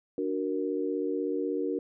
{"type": "chord", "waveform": "sine", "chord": "D augmented", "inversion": "none", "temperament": "equal", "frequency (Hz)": [293.7, 370, 466.2], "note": ["D4", "F#4", "A#4"], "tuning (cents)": [0, 0, 0], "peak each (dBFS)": -32, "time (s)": [0.18, 1.79], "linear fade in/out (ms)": 2, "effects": []}